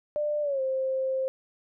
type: tone with pitch glide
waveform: sine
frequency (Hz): 595 to 527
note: D5 to C5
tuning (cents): +22 to +12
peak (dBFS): -25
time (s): 0.16-1.28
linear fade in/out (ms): 0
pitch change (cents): -210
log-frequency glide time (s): 0.42-0.61
effects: none